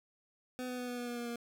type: tone with pitch steps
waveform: 25% pulse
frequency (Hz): 252.1 / 249.8 / 247.5 / 245.2 / 243 / 240.7 / 238.5 / 236.3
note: B3 / B3 / B3 / B3 / B3 / B3 / A#3 / A#3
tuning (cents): +36 / +20 / +4 / -12 / -28 / -44 / +40 / +24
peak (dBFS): -34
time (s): 0.59-1.358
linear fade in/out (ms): 0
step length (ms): 96
effects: none